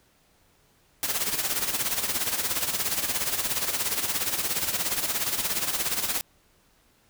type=noise with tremolo; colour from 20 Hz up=white; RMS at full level=-25 dBFS; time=1.03-6.21 s; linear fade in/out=0 ms; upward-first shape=sine; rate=17 Hz; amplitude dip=65%; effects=pink hiss -63 dBFS RMS until 7.09 s

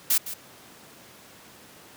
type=noise with echo; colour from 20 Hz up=blue; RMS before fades=-21 dBFS; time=0.1-0.18 s; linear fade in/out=5 ms; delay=160 ms; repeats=1; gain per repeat=-13 dB; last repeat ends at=0.34 s; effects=pink hiss -49 dBFS RMS until 1.96 s + high-pass 150 Hz 12 dB/octave

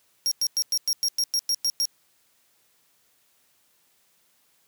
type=tone bursts; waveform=40% pulse; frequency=5588 Hz; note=F8; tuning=in tune; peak=-20 dBFS; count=11; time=0.26-1.854 s; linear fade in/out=0 ms; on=54 ms; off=100 ms; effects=white hiss -65 dBFS RMS until 4.67 s + high-pass 80 Hz 12 dB/octave

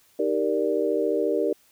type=chord; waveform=sine; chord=Eb major seventh; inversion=none; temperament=equal; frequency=311.1 / 392 / 466.2 / 587.3 Hz; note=Eb4 / G4 / Bb4 / D5; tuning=0 / 0 / 0 / 0 cents; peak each=-28 / -26 / -25 / -28 dBFS; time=0.19-1.53 s; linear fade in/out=5 ms; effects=white hiss -60 dBFS RMS until 1.71 s

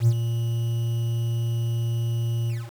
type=tone with ADSR envelope; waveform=triangle; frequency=116.6 Hz; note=A#2; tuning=1 cent sharp; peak=-10 dBFS; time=0-2.71 s; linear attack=74 ms; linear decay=56 ms; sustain=-10 dB; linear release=220 ms; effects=tanh soft clip ceiling -8 dBFS + 7-bit

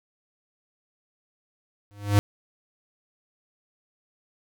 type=tone with exponential growth; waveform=square; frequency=102.2 Hz; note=G#2; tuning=27 cents flat; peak=-13 dBFS; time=1.91-2.19 s; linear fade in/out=0 ms; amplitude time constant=59 ms; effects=none

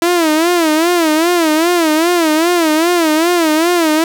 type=tone with vibrato; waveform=sawtooth; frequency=329.6 Hz; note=E4; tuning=in tune; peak=-6 dBFS; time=0.02-4.04 s; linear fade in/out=2 ms; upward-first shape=sine; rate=2.5 Hz; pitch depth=130 cents each way; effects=none

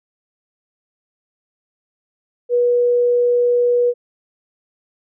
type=tone; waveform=sine; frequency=485.2 Hz; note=B4; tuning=31 cents flat; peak=-12 dBFS; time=2.49-3.94 s; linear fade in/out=50 ms; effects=none

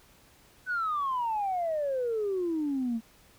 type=exponential sweep; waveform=sine; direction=down; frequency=1522 to 220 Hz; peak=-26 dBFS; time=0.66-3.01 s; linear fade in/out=50 ms; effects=tanh soft clip ceiling -23 dBFS + pink hiss -59 dBFS RMS until 3.38 s

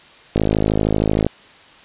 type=click train; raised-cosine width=2 ms; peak=-3 dBFS; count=49; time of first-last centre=0.36-1.266 s; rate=53 Hz; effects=white hiss -45 dBFS RMS until 1.84 s + resampled to 8000 Hz

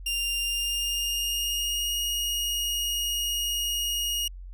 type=tone with pitch glide; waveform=sawtooth; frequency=2794 to 2871 Hz; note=F7 to F7; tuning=0 to +47 cents; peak=-23 dBFS; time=0.06-4.28 s; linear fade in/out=5 ms; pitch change=+47 cents; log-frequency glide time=0.4-1.98 s; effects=added 45 Hz sine -38 dBFS peak until 4.53 s

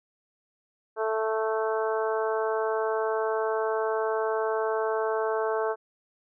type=harmonic tone; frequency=220 Hz; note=A3; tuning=in tune; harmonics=2 / 3 / 4 / 5 / 6 / 7; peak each=-27 / -31 / -33 / -35 / -37 / -38 dBFS; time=0.96-5.76 s; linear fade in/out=50 ms; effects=none

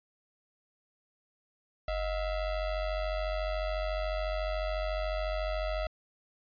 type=ring-modulated tone; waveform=square; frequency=337 Hz; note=E4; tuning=38 cents sharp; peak=-28 dBFS; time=1.88-5.87 s; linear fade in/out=2 ms; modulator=290 Hz; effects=resampled to 11025 Hz

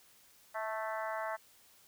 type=harmonic tone with a mistuned harmonic; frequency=220 Hz; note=A3; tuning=in tune; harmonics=3 / 4 / 5 / 6 / 7 / 8 / 9; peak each=-39 / -41 / -43 / -45 / -46 / -47 / -48 dBFS; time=0.54-1.37 s; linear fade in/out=20 ms; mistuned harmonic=3; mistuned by=-17 cents; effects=white hiss -63 dBFS RMS until 1.87 s

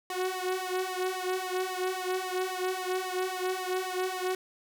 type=tone with flanger; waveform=sawtooth; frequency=370 Hz; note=F#4; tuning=in tune; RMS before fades=-32 dBFS; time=0.1-4.35 s; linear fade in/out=2 ms; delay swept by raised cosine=1 to 2.8 ms; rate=3.7 Hz; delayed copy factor=+0.95; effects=none

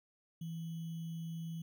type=tone with sample-and-hold; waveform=sine; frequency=164.4 Hz; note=E3; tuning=4 cents flat; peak=-39 dBFS; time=0.41-1.62 s; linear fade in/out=5 ms; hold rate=3150 Hz; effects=none

